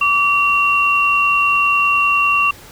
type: tone pair together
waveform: sine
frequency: 1156 / 2745 Hz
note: D6 / F7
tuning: -28 / -31 cents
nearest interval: octave + minor third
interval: 1497 cents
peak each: -15 / -14 dBFS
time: 0.01-2.51 s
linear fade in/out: 5 ms
effects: pink hiss -40 dBFS RMS until 2.71 s